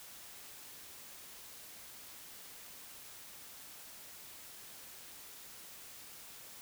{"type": "silence", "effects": ["white hiss -52 dBFS RMS until 6.61 s"]}